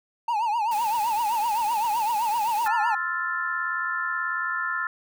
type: tone with vibrato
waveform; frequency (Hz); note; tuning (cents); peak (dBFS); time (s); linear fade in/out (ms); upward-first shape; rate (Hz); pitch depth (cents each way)
triangle; 890; A5; +20; -20; 0.28-2.95; 5; triangle; 7.8; 160
type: noise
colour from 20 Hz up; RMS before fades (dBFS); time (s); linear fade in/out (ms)
white; -39; 0.71-2.68; 5
type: chord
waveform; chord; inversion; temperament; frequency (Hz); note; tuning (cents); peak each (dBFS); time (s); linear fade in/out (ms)
sine; F major seventh; second; equal; 1046.5 / 1318.5 / 1396.9 / 1760; C6 / E6 / F6 / A6; 0 / 0 / 0 / 0; -34 / -32 / -29 / -29; 2.66-4.87; 2
effects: none